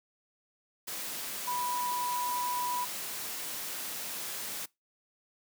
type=tone in noise; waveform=sine; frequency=983 Hz; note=B5; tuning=8 cents flat; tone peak=-31 dBFS; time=1.47-2.85 s; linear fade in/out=10 ms; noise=white; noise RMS=-38 dBFS; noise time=0.87-4.66 s; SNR=+4 dB; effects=noise-tail reverb RT60 0.2 s tail -23 dB re dry + high-pass 150 Hz 12 dB/octave